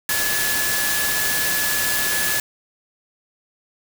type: tone in noise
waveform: sine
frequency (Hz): 1711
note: A6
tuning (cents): -49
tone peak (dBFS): -24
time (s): 0.09-2.4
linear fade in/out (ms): 2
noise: white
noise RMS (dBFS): -22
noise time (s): 0.09-2.4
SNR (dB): -5
effects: none